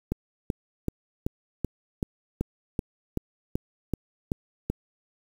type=click train; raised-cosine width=3 ms; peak=-13 dBFS; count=13; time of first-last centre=0.12-4.7 s; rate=2.62 Hz; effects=7-bit